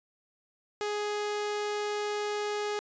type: tone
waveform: sawtooth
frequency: 416.5 Hz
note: G#4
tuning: 5 cents sharp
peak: -26 dBFS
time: 0.81-2.79 s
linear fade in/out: 0 ms
effects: resampled to 16000 Hz